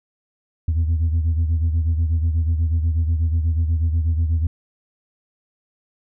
sine beating tone pair, 80.4 / 88.6 Hz, E2 / F2, -43 / +25 cents, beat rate 8.2 Hz, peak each -15 / -22 dBFS, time 0.68-4.47 s, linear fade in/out 5 ms, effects tanh soft clip ceiling -14 dBFS

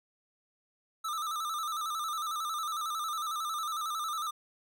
square tone with vibrato, 1255 Hz, D#6, 15 cents sharp, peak -33 dBFS, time 1.04-4.31 s, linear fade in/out 10 ms, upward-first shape square, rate 11 Hz, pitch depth 74 cents each way, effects none

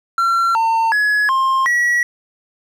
triangle tone with pitch steps, 1362 / 905 / 1688 / 1060 / 1927 Hz, F6 / A5 / G#6 / C6 / B6, -44 / +48 / +28 / +22 / -43 cents, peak -11 dBFS, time 0.18-2.03 s, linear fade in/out 2 ms, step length 370 ms, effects none

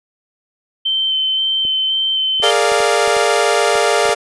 sine tone with vibrato, 3092 Hz, G7, 24 cents flat, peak -14 dBFS, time 0.85-2.51 s, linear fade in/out 10 ms, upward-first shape square, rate 1.9 Hz, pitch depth 10 cents each way
clicks, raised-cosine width 2 ms, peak -21 dBFS, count 9, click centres 1.651 / 2.4 / 2.719 / 2.804 / 3.077 / 3.167 / 3.755 / 4.055 / 4.093 s
sawtooth chord, Bb dominant seventh, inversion third, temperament equal with one note detuned, 415.3 / 462.1 / 587.3 / 698.5 Hz, Ab4 / Bb4 / D5 / F5, 0 / -15 / 0 / 0 cents, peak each -14 dBFS, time 2.42-4.15 s, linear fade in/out 20 ms
effects resampled to 24000 Hz

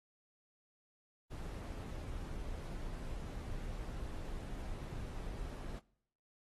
brown noise, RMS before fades -43 dBFS, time 1.3-5.8 s, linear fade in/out 20 ms, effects noise-tail reverb RT60 0.7 s tail -23 dB re dry + AAC 32 kbps

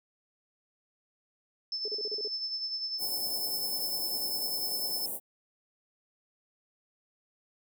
sine tone with tremolo, 5270 Hz, E8, 1 cent flat, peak -30 dBFS, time 1.72-5.06 s, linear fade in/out 2 ms, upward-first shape sine, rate 10 Hz, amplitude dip 50%
sine tone bursts, 423.4 Hz, G#4, 33 cents sharp, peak -35 dBFS, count 7, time 1.85-2.276 s, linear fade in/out 2 ms, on 30 ms, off 36 ms
white band-stop noise, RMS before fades -36 dBFS, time 2.98-5.2 s, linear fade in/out 50 ms, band 860 to 8500 Hz, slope 48 dB/octave
effects high-pass 200 Hz 12 dB/octave

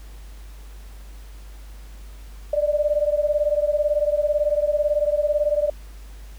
sine beating tone pair, 587.3 / 605.3 Hz, D5 / D#5, 0 / -48 cents, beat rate 18 Hz, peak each -20 / -22 dBFS, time 2.53-5.7 s, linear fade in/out 5 ms, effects added 50 Hz sine -37 dBFS peak until 6.38 s + pink hiss -51 dBFS RMS until 6.38 s

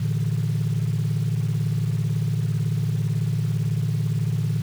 sine chord, A suspended fourth, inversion none, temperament equal with one note detuned, 112.64 / 146.83 / 164.81 Hz, A2 / D3 / E3, +41 / 0 / 0 cents, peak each -22 / -23 / -26 dBFS, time 0-4.62 s, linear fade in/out 10 ms, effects tanh soft clip ceiling -16 dBFS + 7-bit

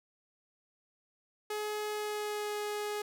sawtooth tone with pitch glide, 422.4 to 417.5 Hz, G#4 to G#4, +29 to +9 cents, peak -30 dBFS, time 1.5-3.02 s, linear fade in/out 5 ms, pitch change -20 cents, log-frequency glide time 1.89-2.56 s, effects none

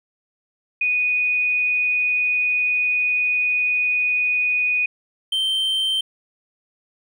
sine / triangle tone pair in turn, 2478 / 3122 Hz, D#7 / G7, -8 / -8 cents, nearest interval major third, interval 400 cents, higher second, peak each -17 dBFS, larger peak neither, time 0.81-4.86 / 5.32-6.01 s, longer first, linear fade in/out 5 ms, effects none

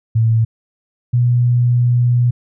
sine tone pair in turn, 113.1 / 121.79 Hz, A2 / B2, +48 / -24 cents, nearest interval minor second, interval 128 cents, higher second, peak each -10 dBFS, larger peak neither, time 0.15-0.45 / 1.13-2.31 s, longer second, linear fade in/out 10 ms, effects none

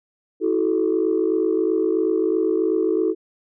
sine tone cluster, 325 / 372.8 / 435.8 Hz, E4 / F#4 / A4, -24 / +13 / -17 cents, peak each -21 dBFS, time 0.4-3.15 s, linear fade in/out 50 ms, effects tanh soft clip ceiling -10 dBFS

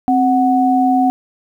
sine tone pair together, 262.4 / 740 Hz, C4 / F#5, +5 / 0 cents, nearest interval octave + tritone, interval 1795 cents, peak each -13 dBFS, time 0.08-1.1 s, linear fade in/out 0 ms, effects 8-bit

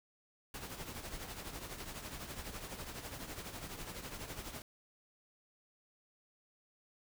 pink noise with tremolo, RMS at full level -43 dBFS, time 0.54-4.62 s, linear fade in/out 2 ms, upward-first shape triangle, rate 12 Hz, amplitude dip 65%, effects none

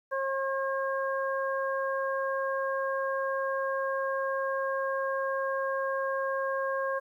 harmonic tone, 539 Hz, C#5, 49 cents flat, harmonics 1 / 2 / 3, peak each -30 / -33 / -35 dBFS, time 0.11-7 s, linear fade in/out 20 ms, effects 11-bit

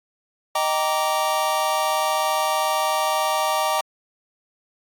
square chord, Eb major seventh, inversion none, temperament just, 622.3 / 777.8 / 933.4 / 1166.7 Hz, Eb5 / G5 / Bb5 / D6, 0 / -14 / +2 / -12 cents, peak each -26 dBFS, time 0.55-3.81 s, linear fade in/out 5 ms, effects AAC 64 kbps

